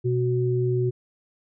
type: tone pair together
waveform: sine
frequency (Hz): 124.3 / 369.2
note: B2 / F#4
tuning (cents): +12 / -4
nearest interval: octave + perfect fifth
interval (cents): 1884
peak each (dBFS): -22 / -24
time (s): 0.04-0.91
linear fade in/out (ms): 20
effects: none